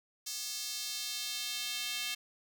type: tone with high-pass filter sweep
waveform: square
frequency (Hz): 242.5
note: B3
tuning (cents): -31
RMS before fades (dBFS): -38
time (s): 0.26-2.15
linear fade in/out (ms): 10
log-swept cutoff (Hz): 5300 to 2900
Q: 1.7
effects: none